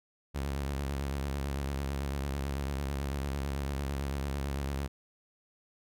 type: tone with vibrato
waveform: sawtooth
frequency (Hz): 69.3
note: C#2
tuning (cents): 0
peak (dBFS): -28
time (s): 0.34-4.88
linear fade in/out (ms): 20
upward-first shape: square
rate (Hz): 9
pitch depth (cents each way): 53
effects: none